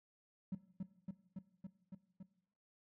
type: tone with echo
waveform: triangle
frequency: 188.6 Hz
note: F#3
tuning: 33 cents sharp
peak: -34 dBFS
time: 0.52-0.55 s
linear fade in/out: 5 ms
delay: 280 ms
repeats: 6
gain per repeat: -2 dB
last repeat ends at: 2.23 s
effects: noise-tail reverb RT60 0.8 s tail -18 dB re dry + tanh soft clip ceiling -34 dBFS